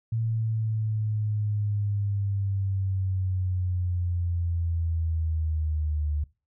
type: linear sweep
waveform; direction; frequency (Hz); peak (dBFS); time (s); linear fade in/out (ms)
sine; down; 113.7 to 74; -24; 0.12-6.24; 5
effects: noise-tail reverb RT60 0.3 s tail -21 dB re dry